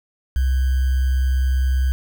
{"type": "tone with sample-and-hold", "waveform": "sine", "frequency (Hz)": 65, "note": "C2", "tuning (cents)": -11, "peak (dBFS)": -15, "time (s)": [0.36, 1.92], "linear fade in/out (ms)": 0, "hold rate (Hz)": 1575, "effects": []}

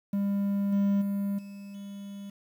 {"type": "tone with level steps", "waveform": "triangle", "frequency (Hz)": 200, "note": "G3", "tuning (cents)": 35, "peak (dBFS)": [-23, -20, -25, -38, -36], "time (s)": [0.13, 2.3], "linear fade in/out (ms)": 5, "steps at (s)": [0.72, 1.01, 1.38, 1.74], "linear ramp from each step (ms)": 10, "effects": ["9-bit"]}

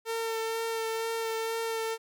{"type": "tone with vibrato", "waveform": "sawtooth", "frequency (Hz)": 451.6, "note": "A4", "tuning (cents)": 45, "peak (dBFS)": -26, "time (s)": [0.05, 1.98], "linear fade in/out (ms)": 50, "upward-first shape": "sine", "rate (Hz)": 2.1, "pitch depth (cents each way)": 15, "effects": []}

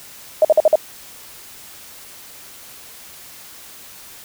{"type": "tone bursts", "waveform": "sine", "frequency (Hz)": 622.3, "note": "D#5", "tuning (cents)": 0, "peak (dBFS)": -7, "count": 5, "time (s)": [0.42, 0.756], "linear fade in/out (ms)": 2, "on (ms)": 28, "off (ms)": 49, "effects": ["white hiss -40 dBFS RMS until 4.24 s"]}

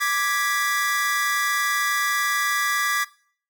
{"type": "chord", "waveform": "45% pulse", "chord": "G# diminished", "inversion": "second", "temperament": "equal with one note detuned", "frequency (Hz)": [1174.7, 1661.2, 1967.6], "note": ["D6", "G#6", "B6"], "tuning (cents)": [0, 0, -7], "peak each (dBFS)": [-25, -25, -25], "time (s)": [0, 3.05], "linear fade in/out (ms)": 20, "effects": ["noise-tail reverb RT60 0.5 s tail -20 dB re dry"]}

